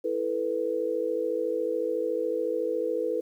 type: chord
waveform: sine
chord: E suspended fourth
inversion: none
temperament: equal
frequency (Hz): 329.6 / 440 / 493.9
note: E4 / A4 / B4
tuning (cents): 0 / 0 / 0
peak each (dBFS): -33 / -30 / -28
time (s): 0.04-3.21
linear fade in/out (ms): 10
effects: 10-bit